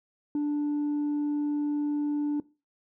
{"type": "tone with tanh clipping", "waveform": "triangle", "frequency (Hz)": 293.7, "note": "D4", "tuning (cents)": 0, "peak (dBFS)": -25, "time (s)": [0.35, 2.4], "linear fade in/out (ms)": 2, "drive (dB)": 6, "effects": ["noise-tail reverb RT60 0.3 s tail -20 dB re dry"]}